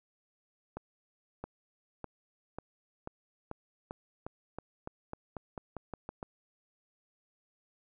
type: accelerating click train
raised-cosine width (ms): 1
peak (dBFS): -25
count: 17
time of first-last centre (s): 0.77-6.228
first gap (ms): 670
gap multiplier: 0.9
effects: none